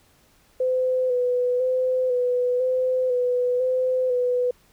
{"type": "tone with vibrato", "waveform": "sine", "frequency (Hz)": 503, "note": "B4", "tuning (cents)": 32, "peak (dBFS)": -19, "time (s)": [0.6, 4.51], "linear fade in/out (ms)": 5, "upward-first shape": "square", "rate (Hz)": 1, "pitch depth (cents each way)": 28, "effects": ["pink hiss -59 dBFS RMS until 4.72 s"]}